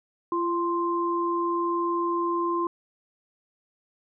sine tone pair together, 342.2 / 1046.5 Hz, F4 / C6, -35 / 0 cents, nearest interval octave + perfect fifth, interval 1935 cents, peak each -26 dBFS, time 0.32-2.67 s, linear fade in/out 2 ms, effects none

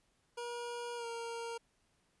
25% pulse tone with pitch glide, 477.6 to 464.3 Hz, A#4 to A#4, +42 to -7 cents, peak -36 dBFS, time 0.37-1.58 s, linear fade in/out 10 ms, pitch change -49 cents, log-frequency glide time 0.96-1.06 s, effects pink hiss -75 dBFS RMS until 2.2 s + resampled to 24000 Hz

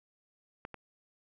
clicks, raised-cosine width 0.5 ms, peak -25 / -28 dBFS, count 2, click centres 0.651 / 0.743 s, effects none

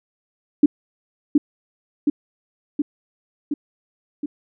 sine tone with echo, 292.2 Hz, D4, 9 cents flat, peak -7 dBFS, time 0.63-0.66 s, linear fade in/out 5 ms, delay 720 ms, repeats 5, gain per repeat -3 dB, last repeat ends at 4.26 s, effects none

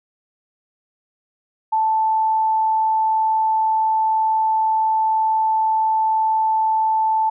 sine tone, 879 Hz, A5, 2 cents flat, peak -15 dBFS, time 1.72-7.3 s, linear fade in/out 10 ms, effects none

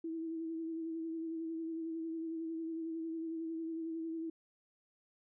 sine tone with vibrato, 326.1 Hz, E4, 19 cents flat, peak -37 dBFS, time 0.04-4.3 s, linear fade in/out 5 ms, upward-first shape sine, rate 11 Hz, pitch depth 27 cents each way, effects none

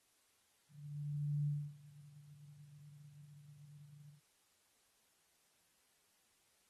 sine tone with ADSR envelope, 146.2 Hz, D3, 7 cents flat, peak -33 dBFS, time 0.69-4.21 s, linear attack 770 ms, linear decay 270 ms, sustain -22 dB, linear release 140 ms, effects white hiss -75 dBFS RMS until 6.69 s + AAC 32 kbps

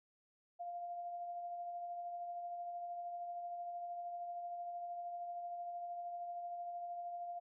sine tone with tremolo, 698.5 Hz, F5, in tune, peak -40 dBFS, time 0.59-7.4 s, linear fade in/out 20 ms, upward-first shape triangle, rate 13 Hz, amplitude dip 35%, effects none

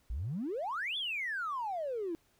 triangle exponential two-way sweep, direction up then down, 51.91 to 3520 to 318.3 Hz, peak -30 dBFS, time 0.1-2.15 s, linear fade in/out 0 ms, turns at 0.97 s, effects tanh soft clip ceiling -31 dBFS + pink hiss -70 dBFS RMS until 2.39 s

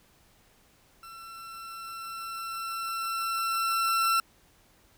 40% pulse tone with level ramp, 1347 Hz, E6, 37 cents sharp, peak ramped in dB -43 to -21 dBFS, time 1.03-4.2 s, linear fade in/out 2 ms, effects pink hiss -62 dBFS RMS until 4.97 s

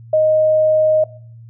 sine tone, 622.3 Hz, D#5, in tune, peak -10 dBFS, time 0.13-1.04 s, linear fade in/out 5 ms, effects noise-tail reverb RT60 0.5 s tail -20 dB re dry + added 115 Hz sine -36 dBFS peak until 1.49 s

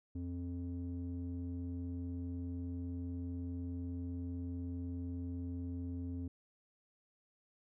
square tone with low-pass filter, 87.6 Hz, F2, 6 cents sharp, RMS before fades -41 dBFS, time 0.15-6.28 s, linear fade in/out 5 ms, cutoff 290 Hz, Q 2.9, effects none

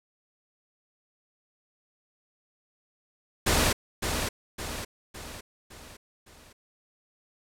pink noise with echo, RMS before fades -23 dBFS, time 3.46-3.73 s, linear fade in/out 10 ms, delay 560 ms, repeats 5, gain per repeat -6 dB, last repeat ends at 6.53 s, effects low-pass 12000 Hz 12 dB/octave

